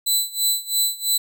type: tone with tremolo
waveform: 15% pulse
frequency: 4000 Hz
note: B7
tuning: 21 cents sharp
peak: -9 dBFS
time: 0.06-1.18 s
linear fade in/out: 10 ms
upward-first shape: sine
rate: 3 Hz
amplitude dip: 90%
effects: none